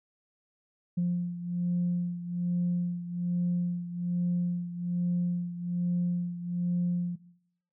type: beating tone pair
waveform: sine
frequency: 175.4 / 176.6 Hz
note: F3 / F3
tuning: +8 / +20 cents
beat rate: 1.2 Hz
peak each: -27 / -32 dBFS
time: 0.97-7.16 s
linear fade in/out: 10 ms
effects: noise-tail reverb RT60 0.7 s tail -18 dB re dry + tanh soft clip ceiling -21 dBFS